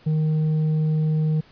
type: tone with tanh clipping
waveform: sine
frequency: 155.56 Hz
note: D#3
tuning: in tune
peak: -19 dBFS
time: 0.06-1.41 s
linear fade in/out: 10 ms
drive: 4 dB
effects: pink hiss -53 dBFS RMS until 1.51 s + resampled to 11025 Hz